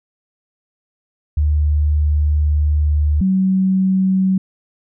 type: tone pair in turn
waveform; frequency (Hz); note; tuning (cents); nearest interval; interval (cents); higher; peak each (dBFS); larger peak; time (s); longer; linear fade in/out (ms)
sine; 74.8 / 189.19; D2 / F#3; +32 / +39; octave + major third; 1607; second; -12; neither; 1.37-3.21 / 3.21-4.38; first; 5
effects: none